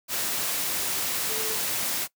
sine tone in noise, 440 Hz, A4, in tune, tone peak -34 dBFS, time 1.27-1.58 s, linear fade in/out 50 ms, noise white, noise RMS -28 dBFS, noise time 0.08-2.08 s, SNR -9 dB, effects noise-tail reverb RT60 0.1 s tail -20 dB re dry + high-pass 100 Hz 12 dB/octave

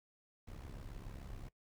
brown noise with amplitude modulation, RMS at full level -45 dBFS, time 0.47-1.49 s, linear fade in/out 10 ms, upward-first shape sine, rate 67.4 Hz, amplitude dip 75%, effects noise-tail reverb RT60 0.1 s tail -20 dB re dry

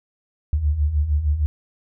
sine beating tone pair, 69.8 / 76.3 Hz, C#2 / D#2, +13 / -33 cents, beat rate 6.5 Hz, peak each -24 / -18 dBFS, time 0.53-1.46 s, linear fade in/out 0 ms, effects none

